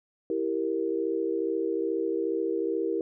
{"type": "chord", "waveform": "sine", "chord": "E diminished", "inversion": "none", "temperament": "equal", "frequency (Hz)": [329.6, 392, 466.2], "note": ["E4", "G4", "Bb4"], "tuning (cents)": [0, 0, 0], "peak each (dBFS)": -30, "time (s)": [0.3, 3.01], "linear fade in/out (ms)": 2, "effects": []}